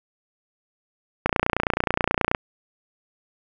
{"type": "click train", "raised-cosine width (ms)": 0.5, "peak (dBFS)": -4, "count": 33, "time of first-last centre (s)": [1.26, 2.348], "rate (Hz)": 29.4, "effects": []}